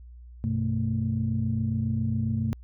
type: tone cluster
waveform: sine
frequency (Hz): 97 / 124.3 / 222.8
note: G2 / B2 / A3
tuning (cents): -18 / +12 / +22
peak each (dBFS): -28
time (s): 0.44-2.53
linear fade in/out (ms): 0
effects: tanh soft clip ceiling -15 dBFS + added 60 Hz sine -43 dBFS peak until 2.63 s

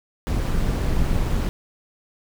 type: noise with amplitude modulation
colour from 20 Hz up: brown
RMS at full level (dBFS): -19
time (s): 0.27-1.49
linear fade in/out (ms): 0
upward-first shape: sine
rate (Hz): 192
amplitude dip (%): 45
effects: none

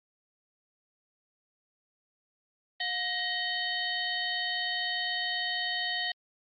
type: tone cluster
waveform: sine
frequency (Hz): 718 / 1882 / 3065 / 3729 / 4367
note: F5 / A#6 / G7 / A#7 / C#8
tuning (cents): +48 / +16 / -40 / 0 / -27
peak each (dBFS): -39 / -33 / -35 / -37 / -38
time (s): 2.8-6.12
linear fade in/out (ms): 5
effects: Opus 24 kbps

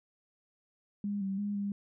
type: tone with pitch steps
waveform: sine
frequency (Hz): 203.5 / 194 / 204.6 / 201.4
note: G#3 / G3 / G#3 / G3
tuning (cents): -35 / -18 / -26 / +47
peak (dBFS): -31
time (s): 1.04-1.72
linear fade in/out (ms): 2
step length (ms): 170
effects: none

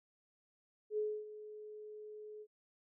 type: tone with ADSR envelope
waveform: sine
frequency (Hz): 425.1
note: G#4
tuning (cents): +40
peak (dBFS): -32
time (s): 0.9-2.47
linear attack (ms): 77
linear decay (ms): 270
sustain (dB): -15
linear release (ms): 56
effects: none

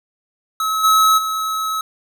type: tone with level steps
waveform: square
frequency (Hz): 1289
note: E6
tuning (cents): -39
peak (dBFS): -18 / -11 / -20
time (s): 0.6-1.81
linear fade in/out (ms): 2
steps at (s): 0.83 / 1.17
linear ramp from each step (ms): 20
effects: none

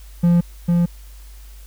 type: tone pair in turn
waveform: triangle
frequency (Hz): 172.8 / 172.8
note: F3 / F3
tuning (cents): -18 / -18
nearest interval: unison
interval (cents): 0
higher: neither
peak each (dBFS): -9 / -11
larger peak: first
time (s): 0.23-0.41 / 0.68-0.86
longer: neither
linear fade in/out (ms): 10
effects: added 50 Hz sine -37 dBFS peak until 1.66 s + white hiss -50 dBFS RMS until 1.66 s

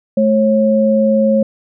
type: tone pair together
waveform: sine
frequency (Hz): 216.1 / 544.5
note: A3 / C#5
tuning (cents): -31 / -31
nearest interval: octave + major third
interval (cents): 1600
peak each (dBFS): -12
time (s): 0.17-1.43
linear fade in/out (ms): 5
effects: none

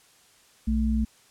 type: tone pair together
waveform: sine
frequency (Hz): 61.74 / 220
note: B1 / A3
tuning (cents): 0 / 0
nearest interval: octave + minor seventh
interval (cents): 2200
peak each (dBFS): -24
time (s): 0.67-1.05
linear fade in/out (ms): 10
effects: white hiss -58 dBFS RMS until 1.3 s + low-pass 10000 Hz 12 dB/octave

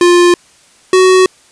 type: tone pair in turn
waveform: square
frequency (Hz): 351.1 / 372.5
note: F4 / F#4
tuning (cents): +9 / +12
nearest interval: minor second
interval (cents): 103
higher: second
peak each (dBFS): -5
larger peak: neither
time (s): 0.01-0.34 / 0.93-1.26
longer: neither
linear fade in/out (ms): 2
effects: white hiss -46 dBFS RMS until 1.51 s + resampled to 22050 Hz

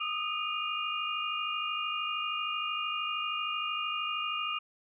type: tone cluster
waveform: sine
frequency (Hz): 1221 / 1274 / 2457 / 2817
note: D#6 / D#6 / D#7 / F7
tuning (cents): -33 / +41 / -22 / +14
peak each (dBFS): -36 / -39 / -37 / -35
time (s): 0-4.59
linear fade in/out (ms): 10
effects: none

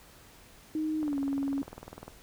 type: tone with pitch glide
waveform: sine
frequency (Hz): 311.1 to 277.2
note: D#4 to C#4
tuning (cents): 0 to 0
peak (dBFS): -28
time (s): 0.75-1.62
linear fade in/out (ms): 2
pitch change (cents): -200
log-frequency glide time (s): 1-1.18
type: click train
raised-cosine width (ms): 1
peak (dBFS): -28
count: 22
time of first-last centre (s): 1.03-2.08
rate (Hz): 20
effects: pink hiss -55 dBFS RMS until 2.22 s

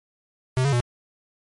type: tone with pitch steps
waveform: square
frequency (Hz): 128.9 / 140.3 / 121.2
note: C3 / C#3 / B2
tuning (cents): -26 / +21 / -32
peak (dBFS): -19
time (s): 0.57-0.804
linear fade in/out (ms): 0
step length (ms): 78
effects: MP3 48 kbps

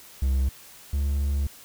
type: tone pair in turn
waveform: triangle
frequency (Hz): 66.3 / 70.47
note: C2 / C#2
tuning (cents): +23 / +29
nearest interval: minor second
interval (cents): 106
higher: second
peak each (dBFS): -18 / -20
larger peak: first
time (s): 0.22-0.49 / 0.93-1.47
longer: second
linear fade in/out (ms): 5
effects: white hiss -48 dBFS RMS until 1.64 s

